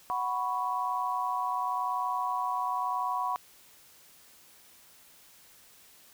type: chord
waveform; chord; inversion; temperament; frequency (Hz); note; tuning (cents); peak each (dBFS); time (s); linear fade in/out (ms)
sine; F# suspended fourth; none; equal; 740 / 987.8 / 1108.7; F#5 / B5 / C#6; 0 / 0 / 0; -34 / -31 / -33; 0.1-3.36; 0
effects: white hiss -57 dBFS RMS until 6.13 s